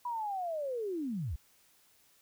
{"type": "linear sweep", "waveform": "sine", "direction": "down", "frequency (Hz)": [987.8, 54.5], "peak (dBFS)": -33, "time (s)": [0.05, 1.36], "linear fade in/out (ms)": 5, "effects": ["white hiss -66 dBFS RMS until 2.21 s"]}